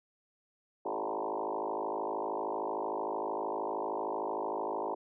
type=tone with frequency modulation; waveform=sine; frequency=659.3 Hz; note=E5; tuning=in tune; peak=-32 dBFS; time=0.85-4.95 s; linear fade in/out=10 ms; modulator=53.1 Hz; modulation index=6.2; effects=none